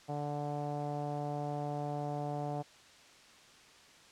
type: tone with low-pass filter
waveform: sawtooth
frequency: 146.3 Hz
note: D3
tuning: 6 cents flat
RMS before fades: -37 dBFS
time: 0.08-2.63 s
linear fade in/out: 20 ms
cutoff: 730 Hz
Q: 4.4
effects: white hiss -58 dBFS RMS until 4.11 s + low-pass 6000 Hz 12 dB/octave